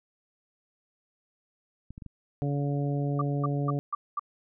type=clicks; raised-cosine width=5 ms; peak=-29 dBFS; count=4; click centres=1.906 / 1.979 / 2.022 / 2.063 s
type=harmonic tone; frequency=142.5 Hz; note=C#3; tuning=48 cents sharp; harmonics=1 / 2 / 3 / 4 / 5; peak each=-27 / -33 / -37 / -39 / -41 dBFS; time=2.42-3.79 s; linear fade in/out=0 ms
type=tone bursts; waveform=sine; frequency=1174.7 Hz; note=D6; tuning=in tune; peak=-26 dBFS; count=5; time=3.19-4.195 s; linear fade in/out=5 ms; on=25 ms; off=220 ms
effects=none